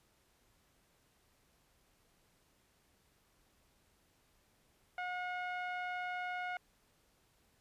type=tone with low-pass filter; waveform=sawtooth; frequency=723 Hz; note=F#5; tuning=40 cents flat; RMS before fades=-40 dBFS; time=4.98-6.57 s; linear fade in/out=2 ms; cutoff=2000 Hz; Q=2.1; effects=pink hiss -72 dBFS RMS until 7.6 s + resampled to 32000 Hz